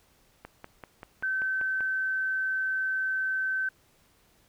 click train, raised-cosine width 0.5 ms, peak -26 dBFS, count 8, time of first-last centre 0.45-1.807 s, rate 5.16 Hz
sine tone, 1538 Hz, G6, 33 cents flat, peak -26 dBFS, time 1.23-3.69 s, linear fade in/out 5 ms
effects pink hiss -64 dBFS RMS until 4.48 s

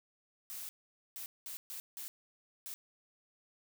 blue noise bursts at uneven times, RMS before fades -44 dBFS, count 6, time 0.5-0.69 / 1.16-1.26 / 1.46-1.57 / 1.7-1.8 / 1.97-2.08 / 2.66-2.74 s, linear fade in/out 0 ms, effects none

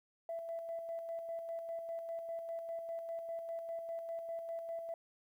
sine tone with tremolo, 666 Hz, E5, 18 cents sharp, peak -37 dBFS, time 0.29-4.94 s, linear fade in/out 2 ms, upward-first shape square, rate 5 Hz, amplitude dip 40%, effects tanh soft clip ceiling -33 dBFS + 12-bit

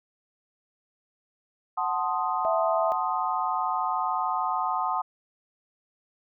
sine chord, F# diminished seventh, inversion none, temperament equal, 740 / 880 / 1046.5 / 1244.5 Hz, F#5 / A5 / C6 / Eb6, 0 / 0 / 0 / 0 cents, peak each -30 dBFS, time 1.77-5.02 s, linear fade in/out 10 ms
sine tone, 659.3 Hz, E5, in tune, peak -24 dBFS, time 2.45-2.92 s, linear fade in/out 0 ms
effects none

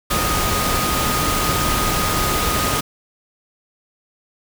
sine tone in noise, 1243 Hz, D#6, 2 cents flat, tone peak -23 dBFS, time 0.1-2.81 s, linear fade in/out 10 ms, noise pink, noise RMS -20 dBFS, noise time 0.1-2.81 s, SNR -6 dB, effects none

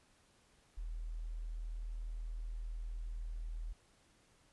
sine tone, 40.19 Hz, E1, 43 cents flat, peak -39 dBFS, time 0.77-3.73 s, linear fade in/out 10 ms, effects pink hiss -69 dBFS RMS until 4.52 s + resampled to 24000 Hz

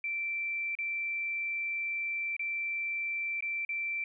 sine tone with dropouts, 2342 Hz, D7, 5 cents flat, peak -31 dBFS, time 0.04-4.04 s, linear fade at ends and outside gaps 2 ms, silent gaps 0.752-0.787 / 2.366-2.394 / 3.407-3.424 / 3.65-3.691 s, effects none

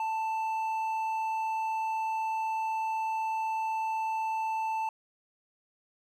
sine tone with hard clipping, 884 Hz, A5, 8 cents sharp, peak -30 dBFS, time 0-4.89 s, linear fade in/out 2 ms, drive 5 dB, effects none

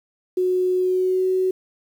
sine tone with pitch glide, 366.7 to 373.1 Hz, F#4 to F#4, -15 to +14 cents, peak -17 dBFS, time 0.37-1.51 s, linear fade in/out 5 ms, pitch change +29 cents, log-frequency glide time 0.75-1.26 s, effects 8-bit

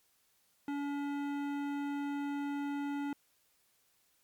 sine tone with hard clipping, 284.9 Hz, C#4, 48 cents sharp, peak -36 dBFS, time 0.68-3.13 s, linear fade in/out 2 ms, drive 15 dB, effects white hiss -72 dBFS RMS until 4.23 s + MP3 96 kbps

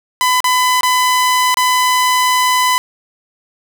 sawtooth tone with dropouts, 1005 Hz, B5, 30 cents sharp, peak -7 dBFS, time 0.21-2.78 s, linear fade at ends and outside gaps 0 ms, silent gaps 0.404-0.443 / 0.809-0.832 / 1.543-1.571 s, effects none

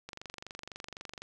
click train, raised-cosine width 0.2 ms, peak -25 dBFS, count 28, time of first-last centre 0.09-1.22 s, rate 23.9 Hz, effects none

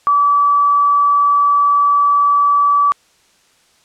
sine tone, 1151 Hz, D6, 35 cents flat, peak -9 dBFS, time 0.07-2.92 s, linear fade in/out 0 ms, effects white hiss -54 dBFS RMS until 3.84 s + low-pass 8000 Hz 12 dB/octave

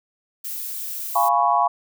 violet noise, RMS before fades -30 dBFS, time 0.44-1.29 s, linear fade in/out 10 ms
sine chord, C# dominant seventh, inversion first, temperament equal, 698.5 / 830.6 / 987.8 / 1108.7 Hz, E#5 / G#5 / B5 / C#6, 0 / 0 / 0 / 0 cents, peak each -21 dBFS, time 1.15-1.68 s, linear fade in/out 10 ms
effects none

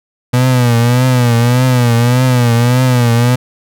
35% pulse tone with vibrato, 122.6 Hz, B2, 12 cents flat, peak -6 dBFS, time 0.33-3.36 s, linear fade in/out 10 ms, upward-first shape triangle, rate 1.7 Hz, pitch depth 100 cents each way, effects none

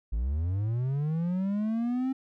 triangle linear sweep, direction up, 50.1 to 267.1 Hz, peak -24 dBFS, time 0.12-2.13 s, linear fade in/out 10 ms, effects none

